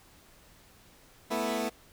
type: chord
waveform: 15% pulse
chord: A suspended second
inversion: none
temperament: equal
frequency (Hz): 220 / 246.9 / 329.6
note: A3 / B3 / E4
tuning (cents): 0 / 0 / 0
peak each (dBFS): -27 / -27 / -29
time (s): 1.3-1.7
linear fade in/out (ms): 20
effects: pink hiss -58 dBFS RMS until 1.92 s